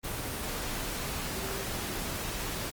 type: tone in noise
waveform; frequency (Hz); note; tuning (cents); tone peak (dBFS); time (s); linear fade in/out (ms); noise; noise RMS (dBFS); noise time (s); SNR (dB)
sine; 388.3; G4; -16; -41; 1.34-1.66; 20; pink; -35; 0.03-2.71; -9
effects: Opus 24 kbps